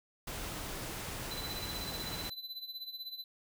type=noise; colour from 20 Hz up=pink; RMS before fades=-41 dBFS; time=0.27-2.3 s; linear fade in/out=5 ms
type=tone with tremolo; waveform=square; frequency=4010 Hz; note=B7; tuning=26 cents sharp; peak=-39 dBFS; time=1.31-3.24 s; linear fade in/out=2 ms; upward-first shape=sine; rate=16 Hz; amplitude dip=75%
effects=none